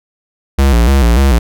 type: tone with vibrato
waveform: square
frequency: 63 Hz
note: B1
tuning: 35 cents sharp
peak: -7 dBFS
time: 0.58-1.39 s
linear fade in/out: 10 ms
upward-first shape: square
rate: 3.4 Hz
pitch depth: 140 cents each way
effects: none